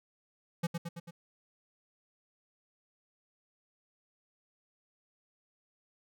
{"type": "tone with echo", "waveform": "square", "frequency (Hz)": 170, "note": "F3", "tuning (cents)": -46, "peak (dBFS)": -29, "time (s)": [0.63, 0.67], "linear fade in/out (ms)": 10, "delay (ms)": 110, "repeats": 4, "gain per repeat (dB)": -4, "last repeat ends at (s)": 1.11, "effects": []}